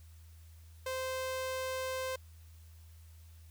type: tone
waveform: sawtooth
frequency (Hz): 520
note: C5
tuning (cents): -11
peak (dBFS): -31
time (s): 0.86-2.16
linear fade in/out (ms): 5
effects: added 81 Hz sine -52 dBFS peak until 3.5 s + white hiss -66 dBFS RMS until 3.5 s